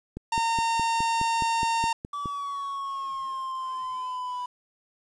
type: click train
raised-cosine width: 3 ms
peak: -21 dBFS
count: 11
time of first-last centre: 0.17-2.258 s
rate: 4.79 Hz
type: tone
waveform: 45% pulse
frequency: 916 Hz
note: A#5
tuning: 31 cents flat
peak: -23 dBFS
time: 0.32-1.93 s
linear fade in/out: 5 ms
type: exponential sweep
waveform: triangle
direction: down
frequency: 1155 to 986 Hz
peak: -28 dBFS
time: 2.13-4.46 s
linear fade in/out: 5 ms
effects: resampled to 22050 Hz + 9-bit